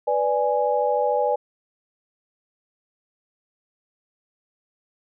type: chord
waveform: sine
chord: G# diminished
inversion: first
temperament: equal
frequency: 493.9 / 587.3 / 830.6 Hz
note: B4 / D5 / G#5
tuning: 0 / 0 / 0 cents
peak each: -23 dBFS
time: 0.07-1.36 s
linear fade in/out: 10 ms
effects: none